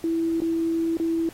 sine tone with dropouts, 329.6 Hz, E4, in tune, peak -21 dBFS, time 0.04-1.29 s, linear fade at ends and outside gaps 1 ms, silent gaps 0.403-0.419 / 0.97-0.999 s, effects pink hiss -48 dBFS RMS until 1.33 s + AAC 48 kbps

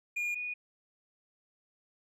triangle / sine tone pair in turn, 2427 / 2462 Hz, D#7 / D#7, -44 / -19 cents, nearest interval unison, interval 25 cents, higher second, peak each -29 / -34 dBFS, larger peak first, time 0.16-0.35 / 0.35-0.54 s, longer neither, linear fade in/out 10 ms, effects none

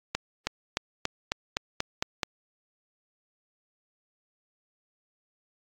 accelerating click train, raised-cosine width 0.2 ms, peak -9 dBFS, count 9, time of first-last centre 0.15-2.232 s, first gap 320 ms, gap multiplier 0.94, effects AAC 48 kbps

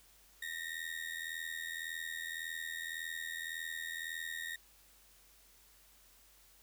35% pulse ring-modulated tone, 1860 Hz, A#6, 4 cents flat, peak -35 dBFS, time 0.42-4.56 s, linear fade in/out 5 ms, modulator 40.9 Hz, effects added 48 Hz sine -69 dBFS peak until 6.62 s + white hiss -64 dBFS RMS until 6.62 s

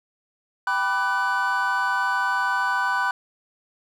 triangle chord, G major seventh, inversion none, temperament equal with one note detuned, 784 / 987.8 / 1174.7 / 1500.6 Hz, G5 / B5 / D6 / F#6, 0 / 0 / 0 / +24 cents, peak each -28 / -23 / -28 / -22 dBFS, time 0.67-3.11 s, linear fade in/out 2 ms, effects none

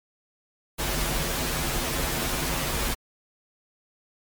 pink noise with comb filter, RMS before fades -27 dBFS, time 0.78-2.95 s, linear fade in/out 20 ms, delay 10 ms, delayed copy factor -0.8, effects MP3 96 kbps

